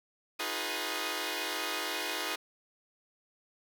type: chord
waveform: 5% pulse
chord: F half-diminished seventh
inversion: third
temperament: equal with one note detuned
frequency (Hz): 311.1 / 356.8 / 415.3 / 493.9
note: Eb4 / F4 / Ab4 / Cb5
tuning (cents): 0 / +37 / 0 / 0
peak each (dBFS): -27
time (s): 0.39-2.36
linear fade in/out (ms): 10
effects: none

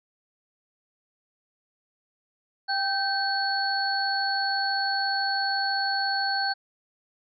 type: tone cluster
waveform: sine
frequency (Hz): 789 / 1551 / 4403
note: G5 / G6 / C#8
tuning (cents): +11 / -19 / -13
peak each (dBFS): -28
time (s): 2.68-6.54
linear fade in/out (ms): 20
effects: none

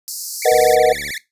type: high-pass noise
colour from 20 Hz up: pink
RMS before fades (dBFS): -27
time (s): 0.08-0.75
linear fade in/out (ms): 0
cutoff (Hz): 4500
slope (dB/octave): 96
type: tone with vibrato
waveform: sawtooth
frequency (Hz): 1991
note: B6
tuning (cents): +14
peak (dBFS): -21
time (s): 0.42-1.18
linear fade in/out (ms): 2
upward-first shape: sine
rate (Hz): 16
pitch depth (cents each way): 270
type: chord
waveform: sine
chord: B major seventh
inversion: third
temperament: equal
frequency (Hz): 466.2 / 493.9 / 622.3 / 740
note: A#4 / B4 / D#5 / F#5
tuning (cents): 0 / 0 / 0 / 0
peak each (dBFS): -15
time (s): 0.45-0.93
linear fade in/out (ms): 10
type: click train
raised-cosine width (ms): 2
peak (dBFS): -24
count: 44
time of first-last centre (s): 0.52-1.106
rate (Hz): 73.4
effects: noise-tail reverb RT60 0.2 s tail -18 dB re dry + resampled to 32000 Hz

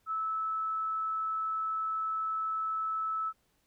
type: tone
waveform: sine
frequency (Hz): 1306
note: E6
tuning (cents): -17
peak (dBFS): -30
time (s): 0.06-3.33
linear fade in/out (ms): 50
effects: pink hiss -73 dBFS RMS until 3.66 s

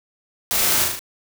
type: noise with echo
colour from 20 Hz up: white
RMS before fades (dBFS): -21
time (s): 0.51-0.84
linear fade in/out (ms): 0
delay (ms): 38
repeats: 4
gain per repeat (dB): -3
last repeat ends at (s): 0.992
effects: none

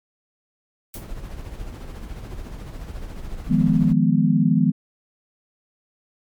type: noise with exponential decay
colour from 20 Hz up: blue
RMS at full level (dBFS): -33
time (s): 0.94-1.12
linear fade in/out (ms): 2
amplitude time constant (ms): 37
type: noise with tremolo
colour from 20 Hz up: brown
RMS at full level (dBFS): -31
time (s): 0.95-3.93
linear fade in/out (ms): 5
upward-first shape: sine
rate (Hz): 14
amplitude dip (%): 45
type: chord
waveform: sine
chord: F half-diminished seventh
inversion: third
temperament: equal with one note detuned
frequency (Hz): 156.19 / 174.61 / 207.7 / 246.9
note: Eb3 / F3 / Ab3 / Cb4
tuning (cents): +7 / 0 / 0 / 0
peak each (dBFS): -20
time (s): 3.49-4.72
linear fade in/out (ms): 20
effects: MP3 96 kbps

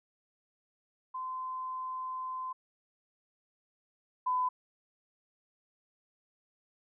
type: tone pair in turn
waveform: sine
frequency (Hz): 1030 / 1006.5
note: C6 / B5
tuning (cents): -28 / +33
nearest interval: unison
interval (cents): 39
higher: first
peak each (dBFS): -35 / -27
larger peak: second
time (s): 1.14-2.53 / 4.26-4.49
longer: first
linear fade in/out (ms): 10
effects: none

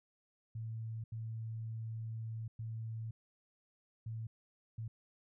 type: tone bursts at uneven times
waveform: sine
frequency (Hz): 112.2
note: A2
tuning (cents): +34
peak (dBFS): -39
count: 5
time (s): 0.55-1.04 / 1.12-2.48 / 2.59-3.11 / 4.06-4.27 / 4.78-4.88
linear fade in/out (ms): 5
effects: none

